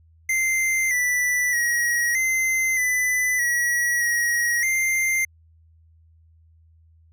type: tone with pitch steps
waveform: square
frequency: 2084 / 1975 / 1902 / 2070 / 2000 / 1921 / 1898 / 2095 Hz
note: C7 / B6 / A#6 / C7 / B6 / B6 / A#6 / C7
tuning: -7 / 0 / +34 / -19 / +21 / -48 / +31 / +2 cents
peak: -20 dBFS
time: 0.29-5.25 s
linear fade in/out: 5 ms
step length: 620 ms
effects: added 81 Hz sine -52 dBFS peak until 7.12 s